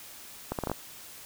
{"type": "accelerating click train", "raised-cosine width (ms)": 1, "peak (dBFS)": -16, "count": 6, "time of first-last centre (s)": [0.52, 0.716], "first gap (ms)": 68, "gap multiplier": 0.72, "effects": ["white hiss -47 dBFS RMS until 1.25 s"]}